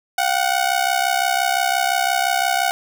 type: ring-modulated tone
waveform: sawtooth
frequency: 740 Hz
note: F#5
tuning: in tune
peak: -10 dBFS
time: 0.18-2.71 s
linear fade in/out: 0 ms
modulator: 32.9 Hz
effects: none